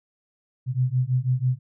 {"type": "beating tone pair", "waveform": "sine", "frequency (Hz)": [124.3, 130.4], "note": ["B2", "C3"], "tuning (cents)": [12, -5], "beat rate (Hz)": 6.1, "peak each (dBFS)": -23, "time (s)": [0.66, 1.59], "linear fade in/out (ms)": 50, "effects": []}